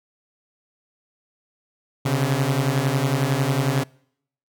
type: beating tone pair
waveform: sawtooth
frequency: 130 / 141 Hz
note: C3 / C#3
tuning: -11 / +30 cents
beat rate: 11 Hz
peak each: -18 dBFS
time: 2.05-3.84 s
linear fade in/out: 10 ms
effects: noise-tail reverb RT60 0.7 s tail -26 dB re dry